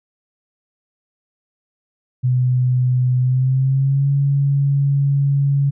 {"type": "tone with pitch glide", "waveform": "sine", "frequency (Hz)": [126.2, 140.03], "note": ["B2", "C#3"], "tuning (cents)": [38, 18], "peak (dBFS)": -13, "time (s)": [2.23, 5.71], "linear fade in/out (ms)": 20, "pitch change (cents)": 180, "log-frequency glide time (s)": [3.19, 4.09], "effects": []}